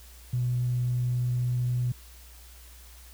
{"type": "tone with tanh clipping", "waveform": "triangle", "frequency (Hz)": 123.47, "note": "B2", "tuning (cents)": 0, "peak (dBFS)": -24, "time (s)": [0.33, 1.92], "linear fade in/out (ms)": 5, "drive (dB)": 4, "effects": ["added 60 Hz sine -48 dBFS peak until 3.13 s", "white hiss -53 dBFS RMS until 3.13 s"]}